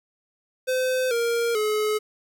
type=tone with pitch steps; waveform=square; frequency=513 / 467.7 / 426.4 Hz; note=C5 / A#4 / G#4; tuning=-34 / +6 / +46 cents; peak=-22 dBFS; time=0.67-1.99 s; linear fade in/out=20 ms; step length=440 ms; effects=10-bit